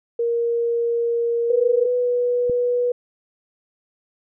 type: tone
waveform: sine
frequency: 468.8 Hz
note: A#4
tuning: 10 cents sharp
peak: -18 dBFS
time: 0.19-1.86 s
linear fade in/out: 5 ms
type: tone with pitch glide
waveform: sine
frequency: 493.9 to 488.5 Hz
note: B4 to B4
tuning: 0 to -19 cents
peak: -17 dBFS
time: 1.5-2.92 s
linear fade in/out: 5 ms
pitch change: -19 cents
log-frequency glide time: 1.97-2.09 s
type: click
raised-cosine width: 3 ms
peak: -18 dBFS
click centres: 2.497 s
effects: none